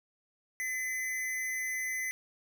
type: tone with amplitude modulation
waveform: square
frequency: 2027 Hz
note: B6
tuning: 45 cents sharp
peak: -31 dBFS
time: 0.6-2.11 s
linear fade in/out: 0 ms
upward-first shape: sine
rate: 226 Hz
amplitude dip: 45%
effects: none